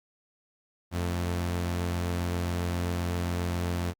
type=tone pair together; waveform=sawtooth; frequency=87.52 / 220.7 Hz; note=F2 / A3; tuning=+4 / +5 cents; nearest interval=octave + major third; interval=1601 cents; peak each=-24 / -35 dBFS; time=0.91-3.94 s; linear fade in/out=50 ms; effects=Opus 48 kbps